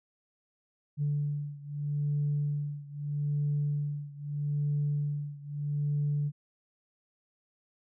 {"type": "beating tone pair", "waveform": "sine", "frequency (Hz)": [145.6, 146.39], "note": ["D3", "D3"], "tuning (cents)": [-15, -5], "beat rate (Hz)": 0.79, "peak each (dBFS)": [-30, -32], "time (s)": [0.97, 6.32], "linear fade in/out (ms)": 50, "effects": ["tanh soft clip ceiling -22 dBFS"]}